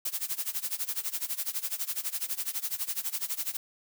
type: noise with tremolo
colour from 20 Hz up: blue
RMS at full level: -30 dBFS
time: 0.05-3.57 s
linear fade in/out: 5 ms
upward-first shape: sine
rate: 12 Hz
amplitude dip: 90%
effects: none